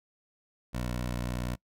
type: tone with vibrato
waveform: 15% pulse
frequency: 60.9 Hz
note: B1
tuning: 24 cents flat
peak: -25 dBFS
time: 0.73-1.56 s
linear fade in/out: 20 ms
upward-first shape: sine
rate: 4 Hz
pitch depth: 9 cents each way
effects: noise-tail reverb RT60 0.1 s tail -24 dB re dry